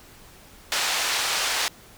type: band-pass noise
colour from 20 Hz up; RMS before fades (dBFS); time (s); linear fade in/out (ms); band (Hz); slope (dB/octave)
white; -25; 0.72-1.68; 0; 590 to 5400; 12
effects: pink hiss -49 dBFS RMS until 1.97 s